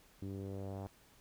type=tone with low-pass filter sweep; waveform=sawtooth; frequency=97.6 Hz; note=G2; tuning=7 cents flat; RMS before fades=-43 dBFS; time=0.22-0.87 s; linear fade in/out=0 ms; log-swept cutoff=310 to 810 Hz; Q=2.3; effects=pink hiss -65 dBFS RMS until 1.2 s